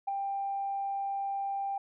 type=tone with ADSR envelope; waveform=sine; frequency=791 Hz; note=G5; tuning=15 cents sharp; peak=-25 dBFS; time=0.07-1.78 s; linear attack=15 ms; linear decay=5 ms; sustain=-5 dB; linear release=4 ms; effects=tanh soft clip ceiling -24 dBFS